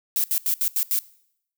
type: noise bursts at uneven times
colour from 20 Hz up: violet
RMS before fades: -22 dBFS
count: 6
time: 0.16-0.24 / 0.31-0.38 / 0.46-0.54 / 0.61-0.68 / 0.76-0.83 / 0.91-0.99 s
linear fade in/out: 0 ms
effects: noise-tail reverb RT60 0.7 s tail -21 dB re dry